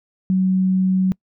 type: tone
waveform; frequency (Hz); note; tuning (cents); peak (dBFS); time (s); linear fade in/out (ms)
sine; 187.3; F#3; +21; -14; 0.3-1.12; 0
effects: noise-tail reverb RT60 0.1 s tail -26 dB re dry